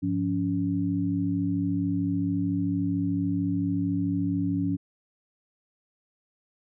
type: tone cluster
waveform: sine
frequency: 103.2 / 176.8 / 281.2 Hz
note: G#2 / F3 / C#4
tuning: -10 / +22 / +25 cents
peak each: -31 / -29 / -26 dBFS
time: 0.02-4.77 s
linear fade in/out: 20 ms
effects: none